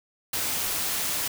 white noise, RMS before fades -28 dBFS, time 0.33-1.28 s, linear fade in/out 5 ms, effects none

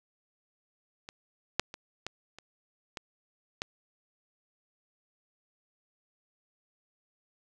clicks, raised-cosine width 0.2 ms, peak -25 / -7 / -24 / -18 / -29 / -20 / -15 dBFS, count 7, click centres 1.089 / 1.596 / 1.741 / 2.066 / 2.386 / 2.972 / 3.619 s, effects none

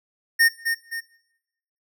square tone with echo, 1834 Hz, A#6, 29 cents flat, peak -14 dBFS, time 0.39-0.49 s, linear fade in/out 20 ms, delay 260 ms, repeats 2, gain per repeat -7 dB, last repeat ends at 1.01 s, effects noise-tail reverb RT60 0.9 s tail -20 dB re dry

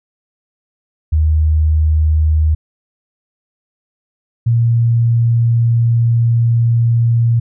sine tone pair in turn, 77.78 / 116.87 Hz, D#2 / A#2, 0 / +5 cents, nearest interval perfect fifth, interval 705 cents, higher second, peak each -9 dBFS, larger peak neither, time 1.12-2.55 / 4.46-7.4 s, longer second, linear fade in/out 10 ms, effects none

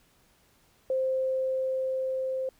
sine tone with level ramp, 523.3 Hz, C5, in tune, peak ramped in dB -24 to -28 dBFS, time 0.9-2.49 s, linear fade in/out 2 ms, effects pink hiss -64 dBFS RMS until 2.59 s

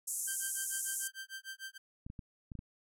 pink band-pass noise, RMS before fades -38 dBFS, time 0.07-1.08 s, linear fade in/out 10 ms, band 6700 to 12000 Hz, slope 48 dB/octave
sawtooth tone with tremolo, 1568 Hz, G6, in tune, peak -37 dBFS, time 0.27-1.78 s, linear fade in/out 10 ms, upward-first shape sine, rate 6.7 Hz, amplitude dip 100%
clicks, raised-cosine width 5 ms, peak -32 dBFS, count 6, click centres 2.065 / 2.101 / 2.192 / 2.518 / 2.553 / 2.591 s
effects none

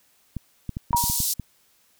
clicks, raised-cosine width 5 ms, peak -17 dBFS, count 9, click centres 0.367 / 0.693 / 0.769 / 0.908 / 0.947 / 1.04 / 1.099 / 1.203 / 1.397 s
sine tone with exponential decay, 950 Hz, A#5, 33 cents sharp, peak -15 dBFS, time 0.93-1.26 s, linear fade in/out 0 ms, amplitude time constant 71 ms
white band-pass noise, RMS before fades -25 dBFS, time 0.96-1.34 s, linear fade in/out 10 ms, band 4400 to 16000 Hz, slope 24 dB/octave
effects white hiss -62 dBFS RMS until 1.99 s

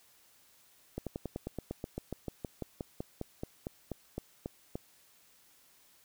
slowing click train, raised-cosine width 2 ms, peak -23 dBFS, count 23, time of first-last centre 0.98-4.755 s, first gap 87 ms, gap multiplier 1.06, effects white hiss -64 dBFS RMS until 6.04 s

